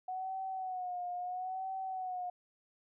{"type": "tone with vibrato", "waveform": "sine", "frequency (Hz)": 738, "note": "F#5", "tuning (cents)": -5, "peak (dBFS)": -36, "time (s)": [0.08, 2.3], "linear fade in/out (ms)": 5, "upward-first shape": "sine", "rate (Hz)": 0.75, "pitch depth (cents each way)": 61, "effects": []}